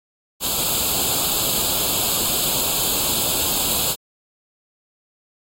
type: noise with comb filter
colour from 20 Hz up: white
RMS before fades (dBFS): -21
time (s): 0.4-3.96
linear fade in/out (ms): 50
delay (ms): 0.26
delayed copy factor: +0.85
effects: AAC 48 kbps